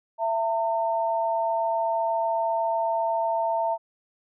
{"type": "tone pair together", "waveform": "sine", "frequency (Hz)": [666.7, 907], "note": ["E5", "A#5"], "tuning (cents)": [19, -48], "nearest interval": "perfect fourth", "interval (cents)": 533, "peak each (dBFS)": -25, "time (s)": [0.18, 3.78], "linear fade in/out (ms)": 50, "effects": []}